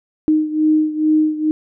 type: beating tone pair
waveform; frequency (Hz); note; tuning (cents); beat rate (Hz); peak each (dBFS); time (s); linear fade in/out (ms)
sine; 308.6 / 310.9; D#4 / D#4; -14 / -1; 2.3; -14 / -18; 0.28-1.51; 0
effects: none